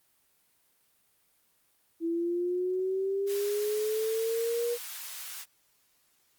sine linear sweep, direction up, 329.6 to 480 Hz, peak -27 dBFS, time 2-4.78 s, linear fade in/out 50 ms
white high-pass noise, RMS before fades -41 dBFS, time 3.26-5.46 s, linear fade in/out 50 ms, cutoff 1100 Hz, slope 12 dB/octave
effects white hiss -69 dBFS RMS until 6.38 s + Opus 32 kbps

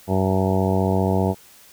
harmonic tone with a mistuned harmonic, 95 Hz, F#2, 46 cents sharp, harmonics 1 / 2 / 3 / 4 / 5 / 6 / 7 / 8 / 9 / 10, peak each -22 / -22 / -28 / -26 / -27 / -32 / -27 / -33 / -30 / -34 dBFS, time 0.07-1.35 s, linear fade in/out 50 ms, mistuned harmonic 10, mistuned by -48 cents, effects white hiss -49 dBFS RMS until 1.72 s

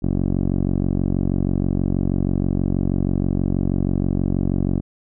10% pulse tone with low-pass filter, 46.25 Hz, F#1, in tune, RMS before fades -20 dBFS, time 0.02-4.81 s, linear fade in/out 20 ms, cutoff 360 Hz, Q 1.2, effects none

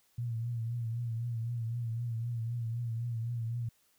sine tone with vibrato, 116.7 Hz, A#2, 2 cents sharp, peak -32 dBFS, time 0.18-3.69 s, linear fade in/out 5 ms, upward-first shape triangle, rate 3.9 Hz, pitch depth 69 cents each way, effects white hiss -70 dBFS RMS until 3.98 s

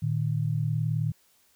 sine tone pair together, 113.89 / 153 Hz, A#2 / D#3, -40 / -29 cents, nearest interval perfect fourth, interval 511 cents, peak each -27 dBFS, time 0.02-1.12 s, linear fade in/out 10 ms, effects white hiss -64 dBFS RMS until 1.55 s

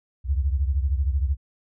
sine beating tone pair, 66.5 / 79.5 Hz, C2 / D#2, +29 / +38 cents, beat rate 13 Hz, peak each -21 / -26 dBFS, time 0.24-1.37 s, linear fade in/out 50 ms, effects none

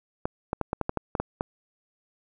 clicks, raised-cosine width 1 ms, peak -12 dBFS, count 10, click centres 0.255 / 0.531 / 0.613 / 0.731 / 0.813 / 0.894 / 0.973 / 1.152 / 1.2 / 1.409 s, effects none

